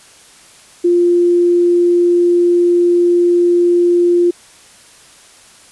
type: tone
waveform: sine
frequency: 349.2 Hz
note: F4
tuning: in tune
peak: -8 dBFS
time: 0.84-4.31 s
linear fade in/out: 10 ms
effects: white hiss -43 dBFS RMS until 5.71 s + resampled to 24000 Hz